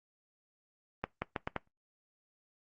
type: accelerating click train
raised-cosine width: 0.5 ms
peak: -17 dBFS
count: 5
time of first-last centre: 1.04-1.563 s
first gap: 180 ms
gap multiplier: 0.79
effects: noise-tail reverb RT60 0.2 s tail -24 dB re dry + Opus 24 kbps